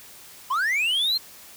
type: linear sweep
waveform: triangle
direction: up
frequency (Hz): 970 to 4251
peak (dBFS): -19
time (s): 0.5-1.18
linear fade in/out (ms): 10
effects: white hiss -46 dBFS RMS until 1.56 s